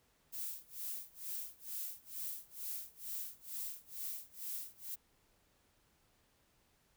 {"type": "noise with tremolo", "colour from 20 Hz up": "violet", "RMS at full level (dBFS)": -41, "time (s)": [0.32, 4.96], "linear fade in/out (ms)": 20, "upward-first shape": "sine", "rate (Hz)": 2.2, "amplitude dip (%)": 95, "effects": ["pink hiss -73 dBFS RMS until 6.96 s"]}